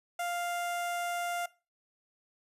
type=tone with notch filter; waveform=sawtooth; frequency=698.5 Hz; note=F5; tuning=in tune; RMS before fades=-34 dBFS; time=0.19-1.46 s; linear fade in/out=5 ms; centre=4400 Hz; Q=1.6; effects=noise-tail reverb RT60 0.3 s tail -20 dB re dry + resampled to 32000 Hz